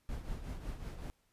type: noise with tremolo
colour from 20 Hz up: brown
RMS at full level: -39 dBFS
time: 0.09-1.1 s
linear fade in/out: 0 ms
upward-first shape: triangle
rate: 5.4 Hz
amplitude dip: 65%
effects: pink hiss -75 dBFS RMS until 1.32 s + resampled to 32000 Hz